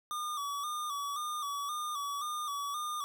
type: tone with vibrato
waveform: square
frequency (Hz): 1174.7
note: D6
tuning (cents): 0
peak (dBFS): -35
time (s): 0.11-3.04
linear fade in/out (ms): 0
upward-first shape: square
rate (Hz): 1.9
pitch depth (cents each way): 55
effects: none